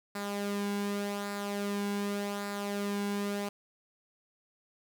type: tone with flanger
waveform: sawtooth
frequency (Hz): 202.6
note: G#3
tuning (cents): -43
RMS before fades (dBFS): -34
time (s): 0.15-3.49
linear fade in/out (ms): 5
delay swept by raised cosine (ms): 0.32 to 1.62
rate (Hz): 0.86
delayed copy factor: -0.5
effects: 11-bit